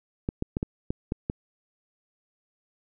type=clicks; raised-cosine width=3 ms; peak=-14 dBFS; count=7; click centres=0.289 / 0.424 / 0.569 / 0.629 / 0.905 / 1.121 / 1.299 s; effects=none